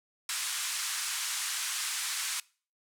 white band-pass noise, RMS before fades -34 dBFS, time 0.29-2.4 s, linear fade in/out 2 ms, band 1100 to 10000 Hz, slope 24 dB/octave, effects noise-tail reverb RT60 0.4 s tail -23 dB re dry

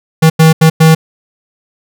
square tone bursts at uneven times, 160 Hz, D#3, 49 cents sharp, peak -3 dBFS, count 4, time 0.22-0.3 / 0.39-0.53 / 0.61-0.7 / 0.8-0.95 s, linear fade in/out 10 ms, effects none

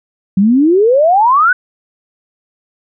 sine exponential sweep, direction up, 185 to 1529 Hz, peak -6 dBFS, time 0.37-1.53 s, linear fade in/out 5 ms, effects none

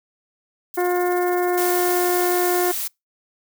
violet noise with tremolo, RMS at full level -32 dBFS, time 0.74-1.95 s, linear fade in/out 0 ms, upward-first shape triangle, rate 19 Hz, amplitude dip 65%
harmonic tone, 356.8 Hz, F4, 37 cents sharp, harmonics 1 / 2 / 3 / 4 / 5 / 6, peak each -19 / -24 / -31 / -32 / -33 / -38 dBFS, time 0.77-2.72 s, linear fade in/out 10 ms
blue noise, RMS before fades -26 dBFS, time 1.57-2.88 s, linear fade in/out 10 ms
effects noise-tail reverb RT60 0.2 s tail -26 dB re dry

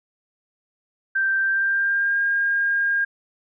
sine tone with pitch glide, 1568 to 1614.9 Hz, G6 to G#6, 0 to -49 cents, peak -18 dBFS, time 1.15-3.05 s, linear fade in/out 10 ms, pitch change +51 cents, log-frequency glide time 1.39-2.2 s, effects none

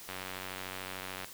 click train, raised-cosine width 0.3 ms, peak -23 dBFS, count 109, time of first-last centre 0.09-1.245 s, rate 93.5 Hz, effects white hiss -49 dBFS RMS until 1.33 s

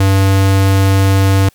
square tone, 97 Hz, G2, 18 cents flat, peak -8 dBFS, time 0-1.49 s, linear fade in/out 5 ms, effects white hiss -51 dBFS RMS until 1.54 s + MP3 96 kbps

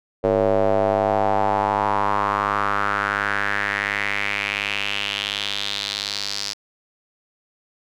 square tone with band-pass filter sweep, 50.7 Hz, G#1, 41 cents flat, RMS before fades -22 dBFS, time 0.23-6.54 s, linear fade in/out 20 ms, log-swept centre 520 to 5000 Hz, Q 3.7, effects none

